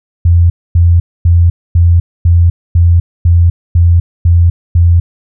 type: tone bursts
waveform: sine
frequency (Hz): 85.7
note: F2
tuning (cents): -32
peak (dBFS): -3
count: 10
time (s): 0.25-5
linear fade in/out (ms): 5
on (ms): 250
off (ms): 250
effects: none